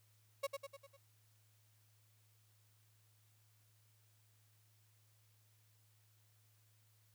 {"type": "tone with echo", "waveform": "35% pulse", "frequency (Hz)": 554.4, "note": "C#5", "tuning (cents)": 0, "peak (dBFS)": -34, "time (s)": [0.43, 0.47], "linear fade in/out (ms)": 10, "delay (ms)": 100, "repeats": 5, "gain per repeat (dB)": -5, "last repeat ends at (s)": 0.97, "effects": ["added 107 Hz sine -70 dBFS peak until 7.14 s", "white hiss -75 dBFS RMS until 7.14 s"]}